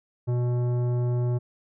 triangle tone with tanh clipping, 122.3 Hz, B2, 16 cents flat, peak -24 dBFS, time 0.27-1.39 s, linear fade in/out 20 ms, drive 17 dB, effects none

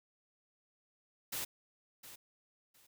white noise with echo, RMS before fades -39 dBFS, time 1.32-1.45 s, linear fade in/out 10 ms, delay 710 ms, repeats 2, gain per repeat -13 dB, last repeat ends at 2.87 s, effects none

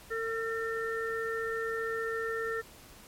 harmonic tone, 452.5 Hz, A4, 48 cents sharp, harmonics 1 / 3 / 4, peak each -33 / -38 / -36 dBFS, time 0.1-2.62 s, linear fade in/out 20 ms, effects pink hiss -53 dBFS RMS until 3.07 s + MP3 64 kbps

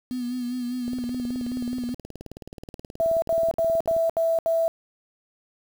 sine tone with vibrato, 246.9 Hz, B3, in tune, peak -26 dBFS, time 0.11-1.94 s, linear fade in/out 0 ms, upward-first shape sine, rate 5 Hz, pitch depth 43 cents each way
click train, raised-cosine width 2 ms, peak -25 dBFS, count 59, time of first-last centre 0.88-3.965 s, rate 18.8 Hz
sine tone bursts, 659.3 Hz, E5, in tune, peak -19 dBFS, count 6, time 3-4.68 s, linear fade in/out 0 ms, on 220 ms, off 72 ms
effects 7-bit

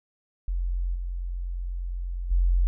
sine tone with level steps, 44.19 Hz, F1, 21 cents sharp, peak -24 / -28 / -18 dBFS, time 0.48-2.67 s, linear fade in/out 0 ms, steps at 0.94 / 2.3 s, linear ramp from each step 20 ms, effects none

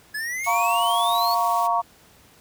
square exponential sweep, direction up, 1687 to 4500 Hz, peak -27 dBFS, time 0.14-1.35 s, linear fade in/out 10 ms
white band-stop noise, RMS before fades -38 dBFS, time 0.43-1.68 s, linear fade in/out 20 ms, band 100 to 2000 Hz, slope 48 dB/octave
sine chord, Bb minor, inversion second, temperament just, 699.2 / 932.3 / 1118.8 Hz, F5 / Bb5 / Db6, +2 / 0 / +16 cents, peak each -23 dBFS, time 0.46-1.82 s, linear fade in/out 20 ms
effects pink hiss -53 dBFS RMS until 2.4 s + high-pass 60 Hz 12 dB/octave

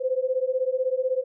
sine beating tone pair, 508 / 524 Hz, B4 / C5, +49 / +2 cents, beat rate 16 Hz, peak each -25 dBFS, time 0-1.24 s, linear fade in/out 20 ms, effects none

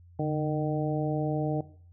harmonic tone with a mistuned harmonic, 153.4 Hz, D#3, 24 cents flat, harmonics 1 / 2 / 3 / 4 / 5, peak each -29 / -32 / -34 / -35 / -36 dBFS, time 0.19-1.61 s, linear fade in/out 5 ms, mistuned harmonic 1, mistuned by -71 cents, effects noise-tail reverb RT60 0.5 s tail -17 dB re dry + added 87 Hz sine -51 dBFS peak until 1.92 s

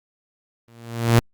sawtooth tone with exponential growth, 116.54 Hz, A#2, in tune, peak -6 dBFS, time 0.68-1.19 s, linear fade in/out 0 ms, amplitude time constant 110 ms, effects Opus 24 kbps

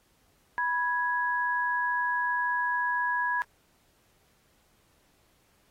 sine tone pair together, 982 / 1664.3 Hz, B5 / G#6, -10 / +3 cents, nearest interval major sixth, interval 913 cents, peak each -28 dBFS, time 0.58-3.42 s, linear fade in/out 0 ms, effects pink hiss -67 dBFS RMS until 5.7 s + AAC 48 kbps

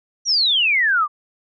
sine exponential sweep, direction down, 5920 to 1144 Hz, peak -14 dBFS, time 0.25-1.08 s, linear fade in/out 50 ms, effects none

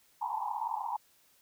pink band-pass noise, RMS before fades -35 dBFS, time 0.21-0.97 s, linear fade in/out 10 ms, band 820 to 1000 Hz, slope 96 dB/octave, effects white hiss -66 dBFS RMS until 1.41 s

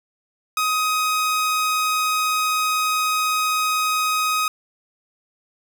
sawtooth tone, 1257 Hz, D#6, 17 cents sharp, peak -15 dBFS, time 0.57-4.48 s, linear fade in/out 2 ms, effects none

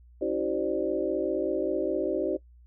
sine tone cluster, 280.7 / 324.5 / 379.7 / 529 / 594 Hz, C#4 / E4 / F#4 / C5 / D5, +22 / -27 / +45 / +19 / +20 cents, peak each -36 / -31 / -29 / -32 / -32 dBFS, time 0.21-2.37 s, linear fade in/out 10 ms, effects noise-tail reverb RT60 0.1 s tail -18 dB re dry + added 60 Hz sine -51 dBFS peak until 2.66 s

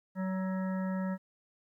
harmonic tone with a mistuned harmonic, 188.4 Hz, F#3, 32 cents sharp, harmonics 1 / 3 / 5 / 7 / 9 / 10, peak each -31 / -41 / -45 / -48 / -50 / -51 dBFS, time 0.15-1.18 s, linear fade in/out 50 ms, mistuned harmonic 9, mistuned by -31 cents, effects 12-bit

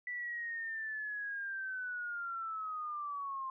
sine linear sweep, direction down, 1975.5 to 1049 Hz, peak -37 dBFS, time 0.07-3.5 s, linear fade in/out 2 ms, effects none

